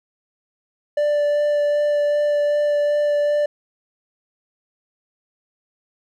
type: tone with vibrato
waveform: triangle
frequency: 587.3 Hz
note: D5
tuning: in tune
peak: -14 dBFS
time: 0.97-3.46 s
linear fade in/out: 5 ms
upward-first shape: sine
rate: 2.6 Hz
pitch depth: 9 cents each way
effects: none